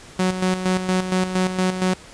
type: tone with tremolo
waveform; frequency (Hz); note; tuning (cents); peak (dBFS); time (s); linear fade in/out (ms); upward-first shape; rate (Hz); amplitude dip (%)
sawtooth; 185; F#3; 0; -13; 0.19-1.94; 5; square; 4.3; 60
effects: pink hiss -43 dBFS RMS until 2.13 s + resampled to 22050 Hz